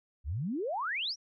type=exponential sweep; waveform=sine; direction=up; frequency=60.9 to 5920 Hz; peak=-31 dBFS; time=0.24-1.16 s; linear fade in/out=50 ms; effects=none